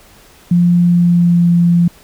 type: tone with pitch glide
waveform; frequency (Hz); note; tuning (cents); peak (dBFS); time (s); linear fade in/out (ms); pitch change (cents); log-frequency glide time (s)
sine; 174.61 to 172.31; F3 to F3; 0 to -23; -7; 0.51-1.88; 5; -23; 0.82-1.5
effects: pink hiss -44 dBFS RMS until 2.03 s